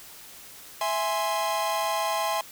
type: chord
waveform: 45% pulse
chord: E augmented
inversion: none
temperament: equal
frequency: 659.3 / 830.6 / 1046.5 Hz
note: E5 / G#5 / B#5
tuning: 0 / 0 / 0 cents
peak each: -30 / -29 / -29 dBFS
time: 0.81-2.41 s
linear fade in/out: 2 ms
effects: white hiss -46 dBFS RMS until 2.51 s